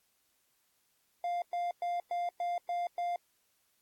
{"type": "tone bursts", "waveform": "triangle", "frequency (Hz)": 700, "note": "F5", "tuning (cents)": 4, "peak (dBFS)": -29, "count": 7, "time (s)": [1.24, 3.16], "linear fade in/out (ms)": 2, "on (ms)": 180, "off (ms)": 110, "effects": ["white hiss -74 dBFS RMS until 3.81 s", "AAC 64 kbps"]}